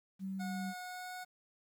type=tone; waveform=sine; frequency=191.7 Hz; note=G3; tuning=38 cents flat; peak=-37 dBFS; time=0.19-0.74 s; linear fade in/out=50 ms
type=tone with pitch glide; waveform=25% pulse; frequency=727 to 732.1 Hz; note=F#5 to F#5; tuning=-31 to -19 cents; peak=-39 dBFS; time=0.39-1.25 s; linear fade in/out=20 ms; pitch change=+12 cents; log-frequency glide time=0.79-1.12 s
effects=11-bit